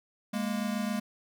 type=tone pair together; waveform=square; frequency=205.7 / 233.1 Hz; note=G#3 / A#3; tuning=-16 / 0 cents; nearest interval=major second; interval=216 cents; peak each=-32 / -34 dBFS; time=0.33-1 s; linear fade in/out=10 ms; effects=none